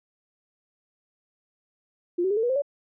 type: tone with pitch steps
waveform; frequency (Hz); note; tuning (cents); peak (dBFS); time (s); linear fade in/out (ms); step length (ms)
sine; 349.9 / 379.4 / 411.3 / 446 / 483.5 / 524.3 / 568.4; F4 / F#4 / G#4 / A4 / B4 / C5 / C#5; +3 / +43 / -17 / +23 / -37 / +3 / +43; -21; 2.18-2.621; 10; 63
effects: none